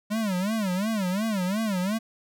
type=tone with vibrato; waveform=square; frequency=201 Hz; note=G3; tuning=44 cents sharp; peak=-25 dBFS; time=0.1-1.99 s; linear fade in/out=20 ms; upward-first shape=sine; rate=2.8 Hz; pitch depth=200 cents each way; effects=none